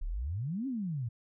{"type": "exponential two-way sweep", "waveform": "sine", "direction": "up then down", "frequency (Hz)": [30.7, 280, 109.1], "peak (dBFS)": -32, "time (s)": [0.01, 1.09], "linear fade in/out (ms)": 10, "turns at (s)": 0.67, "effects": []}